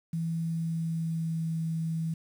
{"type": "tone with pitch glide", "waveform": "sine", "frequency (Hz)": [164.81, 162.45], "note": ["E3", "E3"], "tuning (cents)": [0, -25], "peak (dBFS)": -28, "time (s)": [0.13, 2.14], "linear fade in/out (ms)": 5, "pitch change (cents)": -25, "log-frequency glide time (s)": [0.41, 1.56], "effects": ["9-bit"]}